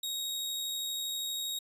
sawtooth tone with amplitude modulation, 3770 Hz, A#7, 19 cents sharp, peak -29 dBFS, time 0.03-1.59 s, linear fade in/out 5 ms, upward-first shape sine, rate 72.5 Hz, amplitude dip 25%, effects resampled to 32000 Hz

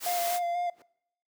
white noise, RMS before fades -34 dBFS, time 0-0.4 s, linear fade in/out 50 ms
triangle tone with vibrato, 698.5 Hz, F5, in tune, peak -25 dBFS, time 0.06-0.7 s, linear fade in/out 5 ms, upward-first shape square, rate 4.1 Hz, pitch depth 19 cents each way
brown noise with exponential growth, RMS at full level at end -39 dBFS, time 0.67-0.82 s, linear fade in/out 2 ms, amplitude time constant 32 ms
effects noise-tail reverb RT60 0.7 s tail -22 dB re dry + high-pass 400 Hz 12 dB/octave

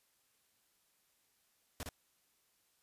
pink noise with echo, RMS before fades -42 dBFS, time 1.8-1.83 s, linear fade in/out 0 ms, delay 59 ms, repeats 1, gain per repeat -2 dB, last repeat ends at 1.889 s, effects white hiss -75 dBFS RMS until 2.82 s + resampled to 32000 Hz

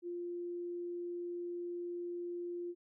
sine tone, 349.2 Hz, F4, in tune, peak -38 dBFS, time 0.02-2.75 s, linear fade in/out 50 ms, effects none

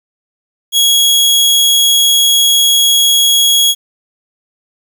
sawtooth tone, 3322 Hz, G#7, in tune, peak -4 dBFS, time 0.72-3.75 s, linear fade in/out 50 ms, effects 7-bit

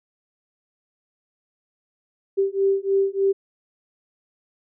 sine beating tone pair, 389.8 / 393.1 Hz, G4 / G4, -10 / +5 cents, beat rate 3.3 Hz, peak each -21 dBFS, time 2.37-3.33 s, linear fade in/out 20 ms, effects none

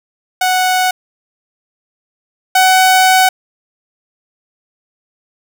sawtooth tone pair in turn, 740 / 749.5 Hz, F#5 / F#5, 0 / +22 cents, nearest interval unison, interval 22 cents, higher second, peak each -7 / -3 dBFS, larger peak second, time 0.41-0.91 / 2.55-3.29 s, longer second, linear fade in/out 5 ms, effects none

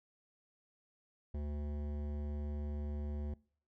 sine tone with hard clipping, 73.42 Hz, D2, in tune, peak -39 dBFS, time 1.34-3.34 s, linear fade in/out 5 ms, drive 15 dB, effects noise-tail reverb RT60 0.5 s tail -24 dB re dry

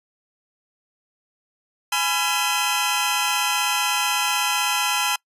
sawtooth tone cluster, 835 / 998 / 1364 / 2541 / 3123 Hz, G#5 / B5 / F6 / D#7 / G7, +9 / +18 / -41 / +36 / -7 cents, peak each -23 dBFS, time 1.92-5.16 s, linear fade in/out 5 ms, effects noise-tail reverb RT60 0.1 s tail -25 dB re dry + resampled to 32000 Hz

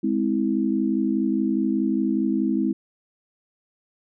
sine chord, Ab augmented, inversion none, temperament just, 207.7 / 259.6 / 324.5 Hz, Ab3 / C4 / E4, 0 / -13 / -27 cents, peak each -24 dBFS, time 0.03-2.73 s, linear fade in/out 10 ms, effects none

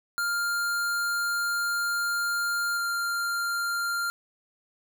square tone pair in turn, 1400 / 1393 Hz, F6 / F6, +4 / -5 cents, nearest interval unison, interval 9 cents, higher first, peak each -26 / -27 dBFS, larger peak first, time 0.18-2.77 / 2.77-4.1 s, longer first, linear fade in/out 0 ms, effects none

